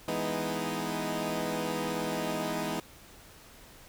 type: chord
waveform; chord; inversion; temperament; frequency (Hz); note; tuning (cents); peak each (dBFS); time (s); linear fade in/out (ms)
15% pulse; E major seventh; none; equal; 164.81 / 207.7 / 246.9 / 311.1; E3 / G#3 / B3 / D#4; 0 / 0 / 0 / 0; -30; 0.08-2.8; 2
effects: pink hiss -53 dBFS RMS until 3.88 s